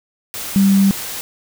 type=tone in noise; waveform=sine; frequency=196 Hz; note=G3; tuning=in tune; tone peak=-9 dBFS; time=0.56-0.91 s; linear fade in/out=0 ms; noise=white; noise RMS=-27 dBFS; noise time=0.34-1.21 s; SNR=+15 dB; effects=none